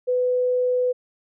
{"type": "tone", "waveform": "sine", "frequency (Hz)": 499.4, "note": "B4", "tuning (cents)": 19, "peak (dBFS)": -18, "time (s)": [0.07, 0.93], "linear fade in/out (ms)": 20, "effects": []}